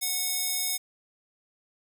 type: tone with high-pass filter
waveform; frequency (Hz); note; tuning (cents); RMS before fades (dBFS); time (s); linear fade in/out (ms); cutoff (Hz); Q
square; 735; F#5; -12; -29; 0.01-0.78; 20; 5300; 0.57
effects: none